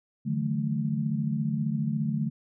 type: tone cluster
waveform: sine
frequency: 146.8 / 161.5 / 184.8 / 218 Hz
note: D3 / E3 / F#3 / A3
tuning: 0 / -35 / -2 / -16 cents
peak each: -29 / -34 / -35 / -29 dBFS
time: 0.25-2.3 s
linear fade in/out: 20 ms
effects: none